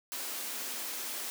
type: high-pass noise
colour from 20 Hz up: white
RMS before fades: -38 dBFS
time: 0.12-1.3 s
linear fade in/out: 0 ms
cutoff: 210 Hz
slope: 48 dB/octave
effects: none